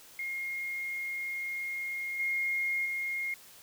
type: tone with level steps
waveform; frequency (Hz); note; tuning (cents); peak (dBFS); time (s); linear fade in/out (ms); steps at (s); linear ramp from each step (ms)
sine; 2140; C7; +38; -33 / -28 / -31; 0.19-3.34; 2; 2.19 / 2.85; 10
effects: white hiss -54 dBFS RMS until 3.62 s